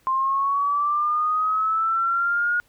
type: linear sweep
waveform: sine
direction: up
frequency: 1046.5 to 1442 Hz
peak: -19 dBFS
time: 0.07-2.6 s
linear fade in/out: 0 ms
effects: pink hiss -61 dBFS RMS until 2.68 s